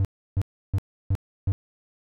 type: tone bursts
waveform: triangle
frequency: 96.8 Hz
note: G2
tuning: 21 cents flat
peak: -17 dBFS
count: 5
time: 0-1.52 s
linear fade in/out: 0 ms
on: 48 ms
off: 320 ms
effects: none